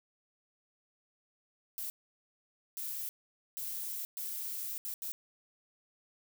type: noise bursts at uneven times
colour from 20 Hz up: violet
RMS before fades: -39 dBFS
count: 6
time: 1.78-1.9 / 2.77-3.09 / 3.57-4.05 / 4.17-4.78 / 4.85-4.94 / 5.02-5.12 s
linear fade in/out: 0 ms
effects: none